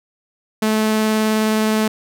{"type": "tone with vibrato", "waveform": "sawtooth", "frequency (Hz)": 217, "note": "A3", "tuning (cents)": -24, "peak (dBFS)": -11, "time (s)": [0.62, 1.88], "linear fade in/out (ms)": 5, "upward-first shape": "triangle", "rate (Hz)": 19, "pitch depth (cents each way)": 8, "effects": []}